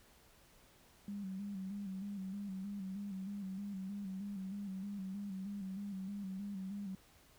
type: tone with vibrato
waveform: sine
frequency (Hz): 196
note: G3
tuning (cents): 0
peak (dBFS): -40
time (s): 1.08-6.95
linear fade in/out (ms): 2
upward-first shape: square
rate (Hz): 3.2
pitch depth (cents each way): 56
effects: pink hiss -65 dBFS RMS until 7.38 s